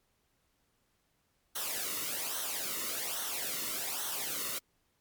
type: noise with flanger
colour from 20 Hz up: white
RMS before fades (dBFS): -36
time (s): 1.55-4.59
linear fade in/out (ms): 10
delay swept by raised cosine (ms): 0.41 to 1.26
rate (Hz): 1.2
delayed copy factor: -0.7
effects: pink hiss -75 dBFS RMS until 5 s + MP3 96 kbps